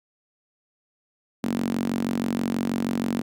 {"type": "tone with high-pass filter", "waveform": "sawtooth", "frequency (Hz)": 46.25, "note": "F#1", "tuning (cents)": 0, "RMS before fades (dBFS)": -26, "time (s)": [1.43, 3.22], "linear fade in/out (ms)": 10, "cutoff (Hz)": 230, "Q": 5, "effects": []}